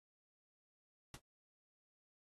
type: noise with exponential decay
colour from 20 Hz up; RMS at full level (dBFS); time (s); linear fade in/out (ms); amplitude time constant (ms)
pink; -44; 1.14-1.21; 2; 15
effects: AAC 32 kbps